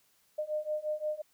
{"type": "beating tone pair", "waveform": "sine", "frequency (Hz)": [606, 611.7], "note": ["D#5", "D#5"], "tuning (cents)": [-46, -30], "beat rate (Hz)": 5.7, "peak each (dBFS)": [-35, -34], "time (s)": [0.38, 1.22], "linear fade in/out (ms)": 10, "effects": ["white hiss -69 dBFS RMS until 1.33 s"]}